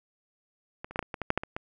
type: clicks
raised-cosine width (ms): 0.5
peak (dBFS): -22 / -28 / -17 / -10 / -25 / -19 / -17 / -8 / -10 / -20 / -18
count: 11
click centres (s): 0.845 / 0.91 / 0.959 / 0.992 / 1.027 / 1.142 / 1.217 / 1.304 / 1.376 / 1.435 / 1.565
effects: none